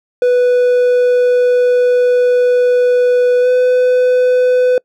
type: tone with pitch glide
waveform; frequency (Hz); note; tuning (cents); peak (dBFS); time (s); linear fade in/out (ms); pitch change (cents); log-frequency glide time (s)
triangle; 493.9 to 501.4; B4 to B4; 0 to +26; -6; 0.22-4.78; 2; +26; 3.41-3.48
effects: noise-tail reverb RT60 0.1 s tail -26 dB re dry